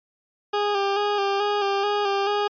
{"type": "tone with vibrato", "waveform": "20% pulse", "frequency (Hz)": 404.3, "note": "G#4", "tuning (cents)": -46, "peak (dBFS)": -16, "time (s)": [0.53, 2.48], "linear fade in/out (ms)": 10, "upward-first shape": "square", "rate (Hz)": 2.3, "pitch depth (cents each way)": 33, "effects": ["resampled to 11025 Hz"]}